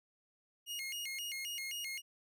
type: tone with vibrato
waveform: sawtooth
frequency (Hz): 2482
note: D#7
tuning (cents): -5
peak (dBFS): -36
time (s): 0.66-2.02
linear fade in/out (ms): 50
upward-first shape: square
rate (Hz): 3.8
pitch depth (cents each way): 250
effects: none